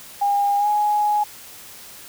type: tone with pitch glide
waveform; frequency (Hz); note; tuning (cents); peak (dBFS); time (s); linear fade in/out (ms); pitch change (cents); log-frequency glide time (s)
sine; 809 to 835.1; G#5 to G#5; -46 to +9; -16; 0.21-1.24; 10; +55; 0.58-0.68
effects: white hiss -41 dBFS RMS until 2.08 s